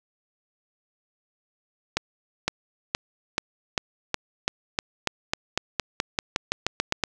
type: accelerating click train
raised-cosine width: 0.2 ms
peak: -5 dBFS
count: 20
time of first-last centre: 1.97-7.037 s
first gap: 510 ms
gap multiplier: 0.92
effects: none